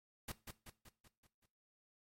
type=noise with echo; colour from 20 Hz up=pink; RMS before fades=-44 dBFS; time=0.28-0.32 s; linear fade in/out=5 ms; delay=190 ms; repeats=6; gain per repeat=-5 dB; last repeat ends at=1.46 s; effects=noise-tail reverb RT60 0.3 s tail -17 dB re dry + MP3 64 kbps